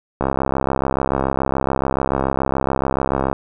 click train, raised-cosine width 1 ms, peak -4 dBFS, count 210, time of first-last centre 0.21-3.329 s, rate 67 Hz, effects none

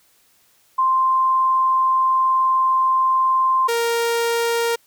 sine / sawtooth tone pair in turn, 1046.5 / 466.2 Hz, C6 / A#4, 0 / 0 cents, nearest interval octave + major second, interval 1400 cents, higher first, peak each -14 dBFS, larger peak neither, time 0.78-3.68 / 3.68-4.76 s, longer first, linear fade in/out 10 ms, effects white hiss -58 dBFS RMS until 4.86 s

